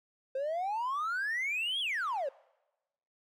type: exponential two-way sweep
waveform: triangle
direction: up then down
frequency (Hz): 518 to 3400 to 518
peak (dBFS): -28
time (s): 0.35-2.29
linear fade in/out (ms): 5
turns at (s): 1.8
effects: noise-tail reverb RT60 1.0 s tail -24 dB re dry + tanh soft clip ceiling -26 dBFS